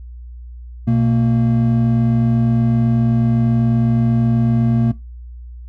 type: tone pair together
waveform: triangle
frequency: 121.7 / 229.7 Hz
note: B2 / A#3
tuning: -25 / -25 cents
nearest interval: major seventh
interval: 1100 cents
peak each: -13 dBFS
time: 0.87-4.92 s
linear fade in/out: 10 ms
effects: noise-tail reverb RT60 0.2 s tail -18 dB re dry + added 60 Hz sine -31 dBFS peak until 5.68 s